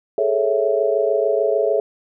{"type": "chord", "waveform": "sine", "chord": "A major seventh", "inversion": "third", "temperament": "equal with one note detuned", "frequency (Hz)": [415.3, 442, 554.4, 659.3], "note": ["G#4", "A4", "C#5", "E5"], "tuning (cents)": [0, 8, 0, 0], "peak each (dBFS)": -21, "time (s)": [0.18, 1.8], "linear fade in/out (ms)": 2, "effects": []}